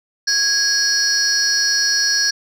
sine tone cluster, 1653 / 4411 / 5140 / 5660 Hz, G#6 / C#8 / E8 / F8, -9 / -9 / -45 / +22 cents, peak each -19 dBFS, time 0.27-2.31 s, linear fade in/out 10 ms, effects tanh soft clip ceiling -8 dBFS

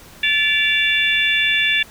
harmonic tone with a mistuned harmonic, 580 Hz, D5, 22 cents flat, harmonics 3 / 4 / 5 / 6, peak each -20 / -20 / -20 / -20 dBFS, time 0.23-1.83 s, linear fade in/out 5 ms, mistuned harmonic 5, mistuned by -83 cents, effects pink hiss -43 dBFS RMS until 1.9 s

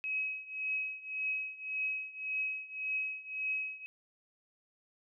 sine tone with tremolo, 2551 Hz, D#7, 43 cents sharp, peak -30 dBFS, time 0.04-3.86 s, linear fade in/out 0 ms, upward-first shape triangle, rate 1.8 Hz, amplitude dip 90%, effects none

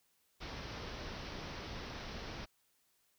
pink low-pass noise, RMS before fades -45 dBFS, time 0.4-2.46 s, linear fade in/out 20 ms, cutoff 5800 Hz, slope 96 dB/octave, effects white hiss -75 dBFS RMS until 3.18 s

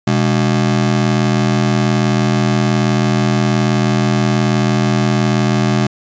35% pulse ring-modulated tone, 164.81 Hz, E3, in tune, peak -7 dBFS, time 0.07-5.87 s, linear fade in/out 5 ms, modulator 39.4 Hz, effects resampled to 16000 Hz

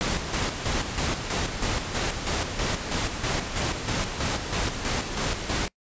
pink noise with tremolo, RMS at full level -26 dBFS, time 0.01-5.68 s, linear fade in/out 0 ms, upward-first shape square, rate 3.1 Hz, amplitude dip 50%, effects noise-tail reverb RT60 0.1 s tail -25 dB re dry + resampled to 16000 Hz

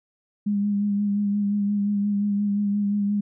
sine tone with vibrato, 203.8 Hz, G#3, 32 cents flat, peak -20 dBFS, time 0.46-3.21 s, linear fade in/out 10 ms, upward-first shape sine, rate 5.7 Hz, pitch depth 26 cents each way, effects none

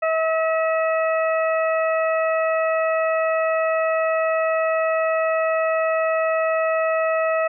harmonic tone, 644 Hz, E5, 41 cents flat, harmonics 1 / 2 / 3 / 4, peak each -19 / -25 / -29 / -31 dBFS, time 0.02-7.48 s, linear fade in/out 10 ms, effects none

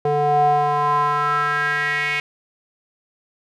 square tone with band-pass filter sweep, 146.83 Hz, D3, in tune, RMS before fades -19 dBFS, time 0.05-2.2 s, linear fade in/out 2 ms, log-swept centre 570 to 2300 Hz, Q 5.2, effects none

